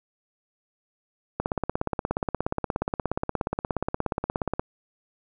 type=click train; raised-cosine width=1 ms; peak=-11 dBFS; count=55; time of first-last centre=1.4-4.595 s; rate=16.9 Hz; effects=none